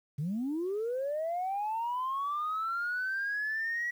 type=linear sweep; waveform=sine; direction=up; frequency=134.2 to 1936 Hz; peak=-29 dBFS; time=0.18-3.91 s; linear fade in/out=10 ms; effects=tanh soft clip ceiling -27 dBFS + 10-bit